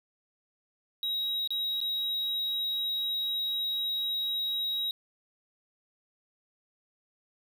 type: tone with dropouts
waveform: triangle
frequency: 3824 Hz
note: A#7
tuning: 43 cents sharp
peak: -27 dBFS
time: 1.03-4.91 s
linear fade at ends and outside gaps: 1 ms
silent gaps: 1.475-1.505 / 1.804-1.813 s
effects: none